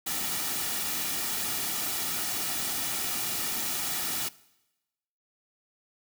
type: noise with comb filter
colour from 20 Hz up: white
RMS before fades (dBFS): -31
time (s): 0.06-4.29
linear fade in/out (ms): 10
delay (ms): 1.9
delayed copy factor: -0.5
effects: noise-tail reverb RT60 1.0 s tail -21 dB re dry